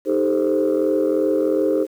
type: chord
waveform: sine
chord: A half-diminished seventh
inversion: second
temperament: equal with one note detuned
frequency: 311.1 / 397.2 / 440 / 523.3 Hz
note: Eb4 / G4 / A4 / C5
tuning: 0 / +23 / 0 / 0 cents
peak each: -20 / -20 / -23 / -20 dBFS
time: 0.05-1.87 s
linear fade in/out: 50 ms
effects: tanh soft clip ceiling -10 dBFS + 8-bit